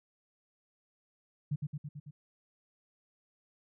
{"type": "tone with echo", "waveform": "sine", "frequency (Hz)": 146.83, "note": "D3", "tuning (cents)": 0, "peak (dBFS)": -29, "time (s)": [1.51, 1.56], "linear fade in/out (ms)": 10, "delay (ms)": 110, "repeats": 5, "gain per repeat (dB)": -3, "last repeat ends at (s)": 2.11, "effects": []}